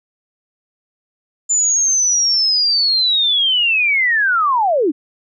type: linear sweep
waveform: sine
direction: down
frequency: 7120 to 261.6 Hz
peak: -12 dBFS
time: 1.49-4.92 s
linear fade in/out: 20 ms
effects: none